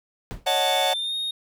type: noise with exponential decay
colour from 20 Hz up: brown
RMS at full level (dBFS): -27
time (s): 0.31-0.49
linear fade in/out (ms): 0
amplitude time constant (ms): 37
type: chord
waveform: 45% pulse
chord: D# half-diminished seventh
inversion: third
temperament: equal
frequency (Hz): 554.4 / 622.3 / 740 / 880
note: C#5 / D#5 / F#5 / A5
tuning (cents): 0 / 0 / 0 / 0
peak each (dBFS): -27 / -29 / -24 / -29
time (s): 0.46-0.94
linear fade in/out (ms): 10
type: tone with pitch glide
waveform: triangle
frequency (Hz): 3520 to 3714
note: A7 to A#7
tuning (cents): 0 to -7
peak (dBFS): -24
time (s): 0.47-1.31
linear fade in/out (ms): 5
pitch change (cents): +93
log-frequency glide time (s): 0.89-1.15
effects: none